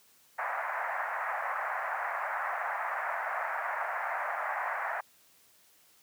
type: band-pass noise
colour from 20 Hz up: pink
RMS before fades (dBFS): -34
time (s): 0.38-5.01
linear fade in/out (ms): 10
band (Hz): 650 to 2000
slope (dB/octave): 48
effects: white hiss -63 dBFS RMS until 6.02 s + high-pass 80 Hz 12 dB/octave